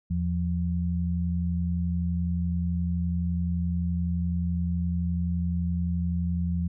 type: tone pair together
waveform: sine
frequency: 82.2 / 173.9 Hz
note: E2 / F3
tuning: -4 / -7 cents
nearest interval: octave + minor second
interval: 1297 cents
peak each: -27 dBFS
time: 0.1-6.68 s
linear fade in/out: 10 ms
effects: none